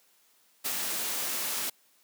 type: noise with ADSR envelope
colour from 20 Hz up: white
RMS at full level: -30 dBFS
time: 0.64-1.7 s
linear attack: 20 ms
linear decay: 45 ms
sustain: -2 dB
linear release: 8 ms
effects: white hiss -65 dBFS RMS until 2.03 s + high-pass 200 Hz 12 dB/octave